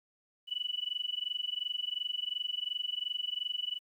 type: tone with amplitude modulation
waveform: sine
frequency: 2961 Hz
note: F#7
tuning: 1 cent sharp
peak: -29 dBFS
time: 0.47-3.8 s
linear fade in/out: 50 ms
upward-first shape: sine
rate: 22.8 Hz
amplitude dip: 95%
effects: 11-bit